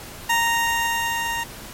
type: tone with level ramp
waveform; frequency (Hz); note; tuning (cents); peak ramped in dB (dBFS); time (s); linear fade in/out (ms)
20% pulse; 930; A#5; -4; -12 to -19; 0.29-1.44; 10
effects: pink hiss -38 dBFS RMS until 1.73 s + MP3 64 kbps